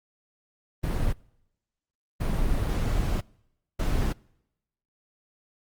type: noise bursts at uneven times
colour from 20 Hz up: brown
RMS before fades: -25 dBFS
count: 3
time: 0.83-1.13 / 2.2-3.21 / 3.79-4.13 s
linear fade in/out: 10 ms
effects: noise-tail reverb RT60 0.9 s tail -26 dB re dry + Opus 32 kbps